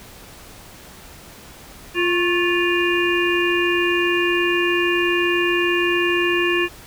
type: harmonic tone with a mistuned harmonic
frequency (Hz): 349.2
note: F4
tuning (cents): 0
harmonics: 1 / 3 / 5 / 7 / 8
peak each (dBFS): -19 / -27 / -23 / -24 / -25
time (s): 1.94-6.69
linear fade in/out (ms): 50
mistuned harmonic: 3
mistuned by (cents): +74
effects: pink hiss -42 dBFS RMS until 6.86 s